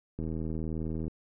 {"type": "click train", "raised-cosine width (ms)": 3, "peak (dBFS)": -23, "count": 72, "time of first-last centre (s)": [0.19, 1.08], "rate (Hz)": 79.8, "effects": []}